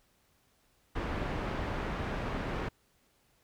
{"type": "low-pass noise", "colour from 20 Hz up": "pink", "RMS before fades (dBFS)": -35, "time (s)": [0.95, 2.69], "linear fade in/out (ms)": 10, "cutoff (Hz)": 1900, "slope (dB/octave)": 12, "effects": ["pink hiss -70 dBFS RMS until 3.43 s"]}